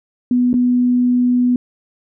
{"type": "tone with dropouts", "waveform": "sine", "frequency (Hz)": 246.9, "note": "B3", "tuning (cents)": 0, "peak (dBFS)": -11, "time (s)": [0.31, 1.56], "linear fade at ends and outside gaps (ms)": 2, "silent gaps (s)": [0.531, 0.54], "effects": []}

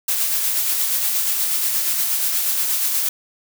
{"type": "noise with tremolo", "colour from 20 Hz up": "blue", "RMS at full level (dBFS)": -19, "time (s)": [0.08, 3.09], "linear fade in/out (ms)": 5, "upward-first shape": "sine", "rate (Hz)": 8.4, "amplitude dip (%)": 30, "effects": []}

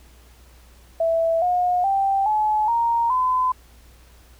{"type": "tone with pitch steps", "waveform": "sine", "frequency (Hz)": [659, 718.6, 783.7, 854.6, 932, 1016.3], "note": ["E5", "F5", "G5", "G#5", "A#5", "B5"], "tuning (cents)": [-1, 49, -1, 49, -1, 49], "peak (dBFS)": -17, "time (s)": [1, 3.52], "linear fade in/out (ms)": 5, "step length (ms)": 420, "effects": ["added 60 Hz sine -48 dBFS peak until 4.39 s", "pink hiss -54 dBFS RMS until 4.39 s"]}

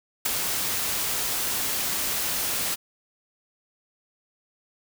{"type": "noise with ADSR envelope", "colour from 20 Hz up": "white", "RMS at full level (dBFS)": -20, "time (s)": [0.25, 2.76], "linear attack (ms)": 11, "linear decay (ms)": 6, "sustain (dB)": -7, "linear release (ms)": 24, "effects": []}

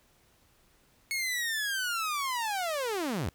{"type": "linear sweep", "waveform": "sawtooth", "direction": "down", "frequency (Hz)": [2199, 68.7], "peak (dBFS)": -26, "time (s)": [1.11, 3.29], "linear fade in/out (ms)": 0, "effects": ["pink hiss -65 dBFS RMS until 3.34 s"]}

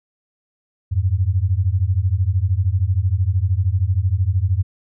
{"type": "beating tone pair", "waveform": "sine", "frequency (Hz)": [87.31, 100.31], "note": ["F2", "G2"], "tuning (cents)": [0, 40], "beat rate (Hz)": 13, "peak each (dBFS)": [-18, -18], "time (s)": [0.91, 4.63], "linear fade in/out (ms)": 20, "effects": []}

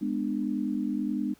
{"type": "chord", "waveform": "sine", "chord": "G# diminished", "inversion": "none", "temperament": "just", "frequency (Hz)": [207.7, 249.2, 299], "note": ["G#3", "B3", "D4"], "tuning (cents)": [0, 16, 31], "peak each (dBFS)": -31, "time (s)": [0.01, 1.34], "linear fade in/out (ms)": 10, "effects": ["pink hiss -61 dBFS RMS until 1.39 s"]}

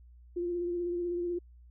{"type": "tone with vibrato", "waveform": "sine", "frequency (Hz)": 349.2, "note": "F4", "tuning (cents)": 0, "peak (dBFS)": -30, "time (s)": [0.36, 1.39], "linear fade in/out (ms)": 10, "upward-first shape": "sine", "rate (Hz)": 16, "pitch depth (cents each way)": 25, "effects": ["added 60 Hz sine -52 dBFS peak until 1.7 s"]}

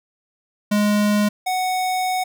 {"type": "tone pair in turn", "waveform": "square", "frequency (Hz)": [207.9, 740.9], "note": ["G#3", "F#5"], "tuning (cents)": [2, 2], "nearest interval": "octave + minor seventh", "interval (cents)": 2200, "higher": "second", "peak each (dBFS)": [-16, -20], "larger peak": "first", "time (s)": [[0.71, 1.29], [1.46, 2.24]], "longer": "second", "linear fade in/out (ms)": 10, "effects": []}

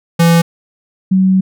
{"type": "tone pair in turn", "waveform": ["square", "sine"], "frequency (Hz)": [168.1, 188.69], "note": ["E3", "F#3"], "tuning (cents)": [34, 34], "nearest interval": "major second", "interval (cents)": 200, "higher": "second", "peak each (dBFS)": -7, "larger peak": "neither", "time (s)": [[0.19, 0.42], [1.11, 1.41]], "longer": "second", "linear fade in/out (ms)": 10, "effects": []}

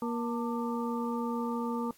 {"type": "harmonic tone with a mistuned harmonic", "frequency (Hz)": 236.7, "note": "A#3", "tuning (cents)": 27, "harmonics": [1, 2, 4, 5], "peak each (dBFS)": [-32, -37, -38, -40], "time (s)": [0.02, 1.91], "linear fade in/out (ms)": 2, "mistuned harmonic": 4, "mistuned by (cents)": -89, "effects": ["white hiss -62 dBFS RMS until 1.97 s", "AAC 64 kbps"]}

